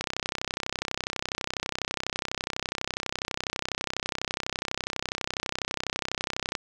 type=click train; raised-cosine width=0.2 ms; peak=-11 dBFS; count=211; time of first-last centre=0.01-6.552 s; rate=32.1 Hz; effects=none